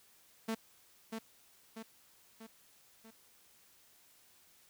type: tone with echo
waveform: sawtooth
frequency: 223.7 Hz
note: A3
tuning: 29 cents sharp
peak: -30 dBFS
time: 0.48-0.55 s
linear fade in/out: 10 ms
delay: 640 ms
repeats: 4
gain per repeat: -5 dB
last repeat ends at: 3.11 s
effects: white hiss -65 dBFS RMS until 4.69 s